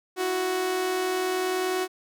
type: tone pair together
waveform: sawtooth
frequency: 329.6 / 370 Hz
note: E4 / F#4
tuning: 0 / 0 cents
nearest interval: major second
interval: 200 cents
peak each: -31 / -21 dBFS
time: 0.16-1.88 s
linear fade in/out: 50 ms
effects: none